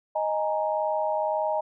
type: chord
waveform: sine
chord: D# suspended fourth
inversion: none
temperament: equal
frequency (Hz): 622.3 / 830.6 / 932.3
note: D#5 / G#5 / A#5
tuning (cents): 0 / 0 / 0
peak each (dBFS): -26 / -29 / -30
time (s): 0.15-1.61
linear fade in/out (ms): 10
effects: none